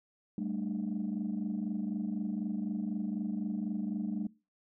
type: chord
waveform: sine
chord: G suspended second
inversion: none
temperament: equal with one note detuned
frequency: 196 / 220 / 298.5 Hz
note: G3 / A3 / D4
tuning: 0 / 0 / +28 cents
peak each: -35 / -35 / -38 dBFS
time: 0.38-4.27 s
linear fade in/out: 2 ms
effects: noise-tail reverb RT60 0.3 s tail -23 dB re dry + tanh soft clip ceiling -26 dBFS